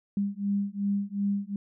sine beating tone pair, 199.4 / 202.1 Hz, G3 / G#3, +30 / -47 cents, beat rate 2.7 Hz, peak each -29 dBFS, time 0.17-1.56 s, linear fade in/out 2 ms, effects none

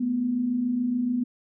sine tone pair together, 220.2 / 247.2 Hz, A3 / B3, +2 / +2 cents, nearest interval major second, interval 200 cents, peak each -32 / -23 dBFS, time 0-1.24 s, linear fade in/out 10 ms, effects none

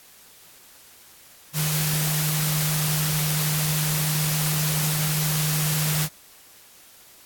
sine tone in noise, 153.2 Hz, D#3, 27 cents flat, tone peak -23 dBFS, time 1.53-6.09 s, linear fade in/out 50 ms, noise white, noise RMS -26 dBFS, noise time 1.53-6.09 s, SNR 0 dB, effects white hiss -50 dBFS RMS until 7.25 s + AAC 64 kbps

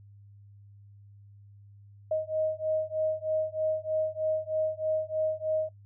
sine beating tone pair, 625 / 628.2 Hz, D#5 / D#5, +8 / +16 cents, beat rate 3.2 Hz, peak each -30 dBFS, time 2.11-5.69 s, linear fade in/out 5 ms, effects noise-tail reverb RT60 0.1 s tail -18 dB re dry + added 101 Hz sine -50 dBFS peak until 5.85 s

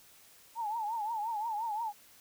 sine tone with vibrato, 880 Hz, A5, in tune, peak -32 dBFS, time 0.55-1.93 s, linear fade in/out 50 ms, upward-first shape triangle, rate 5.7 Hz, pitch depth 140 cents each way, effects white hiss -59 dBFS RMS until 2.2 s

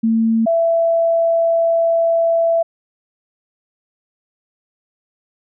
sine tone pair in turn, 225.3 / 666.2 Hz, A3 / E5, +41 / +18 cents, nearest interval octave + perfect fifth, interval 1877 cents, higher second, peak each -12 dBFS, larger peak neither, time 0.03-0.46 / 0.46-2.63 s, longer second, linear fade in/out 10 ms, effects none

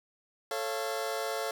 sawtooth chord, A augmented, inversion none, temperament just, 440 / 550 / 687.5 Hz, A4 / C#5 / E#5, 0 / -14 / -27 cents, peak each -32 dBFS, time 0.51-1.51 s, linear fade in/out 2 ms, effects none

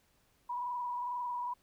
sine tone with frequency modulation, 977 Hz, B5, 19 cents flat, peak -34 dBFS, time 0.49-1.54 s, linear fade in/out 10 ms, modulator 22.2 Hz, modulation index 1.1, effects pink hiss -71 dBFS RMS until 1.62 s

